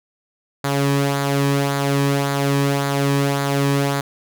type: tone with flanger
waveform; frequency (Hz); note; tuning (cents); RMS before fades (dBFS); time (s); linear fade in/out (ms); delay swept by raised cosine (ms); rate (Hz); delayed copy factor
sawtooth; 140; C#3; +18; -19; 0.64-4.01; 5; 0.35 to 1.45; 1.8; -0.5
effects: none